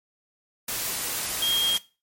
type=tone in noise; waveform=sine; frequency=3238 Hz; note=G#7; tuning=45 cents flat; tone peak=-21 dBFS; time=1.42-1.77 s; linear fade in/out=5 ms; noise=white; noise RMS=-29 dBFS; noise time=0.68-1.78 s; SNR=+5 dB; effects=noise-tail reverb RT60 0.3 s tail -19 dB re dry + MP3 64 kbps